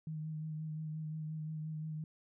sine tone with vibrato, 155.8 Hz, D#3, 3 cents sharp, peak -38 dBFS, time 0.07-2.04 s, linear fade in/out 2 ms, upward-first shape sine, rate 5.7 Hz, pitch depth 22 cents each way, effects none

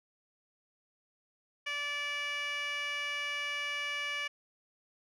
15% pulse tone with band-pass filter, 580 Hz, D5, 22 cents flat, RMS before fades -36 dBFS, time 1.66-4.28 s, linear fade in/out 10 ms, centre 2700 Hz, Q 2.5, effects none

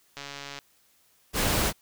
click train, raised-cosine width 0.2 ms, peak -21 dBFS, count 60, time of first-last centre 0.17-0.588 s, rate 141 Hz
pink noise, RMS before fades -25 dBFS, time 1.33-1.73 s, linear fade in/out 50 ms
effects white hiss -64 dBFS RMS until 1.81 s

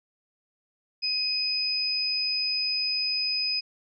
sine tone pair together, 2507 / 5020 Hz, D#7 / D#8, +12 / +15 cents, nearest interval octave, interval 1203 cents, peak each -33 / -25 dBFS, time 1.02-3.61 s, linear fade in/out 20 ms, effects none

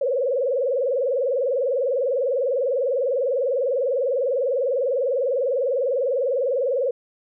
sine tone with vibrato, 518 Hz, C5, 17 cents flat, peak -19 dBFS, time 0.01-6.91 s, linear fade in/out 5 ms, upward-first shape sine, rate 20 Hz, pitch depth 160 cents each way, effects none

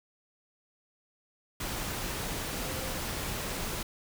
sine tone in noise, 523.3 Hz, C5, in tune, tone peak -43 dBFS, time 2.64-2.99 s, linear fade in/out 5 ms, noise pink, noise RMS -35 dBFS, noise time 1.6-3.83 s, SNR -11 dB, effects none

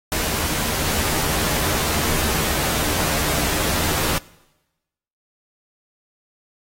pink noise with comb filter, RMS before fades -22 dBFS, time 0.12-4.18 s, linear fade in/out 0 ms, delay 13 ms, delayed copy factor +0.55, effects noise-tail reverb RT60 1.0 s tail -22 dB re dry + AAC 48 kbps

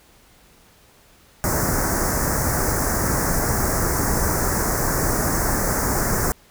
pink band-stop noise, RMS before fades -21 dBFS, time 1.44-6.32 s, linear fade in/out 0 ms, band 1900 to 5400 Hz, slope 48 dB/octave, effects pink hiss -53 dBFS RMS until 6.5 s

